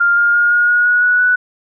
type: tone with pitch steps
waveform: sine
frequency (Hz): 1400 / 1411.4 / 1422.8 / 1434.4 / 1446 / 1457.8 / 1469.6 / 1481.5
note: F6 / F6 / F6 / F6 / F#6 / F#6 / F#6 / F#6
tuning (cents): +4 / +18 / +32 / +46 / -40 / -26 / -12 / +2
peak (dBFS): -9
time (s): 0-1.36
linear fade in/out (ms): 10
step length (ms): 170
effects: none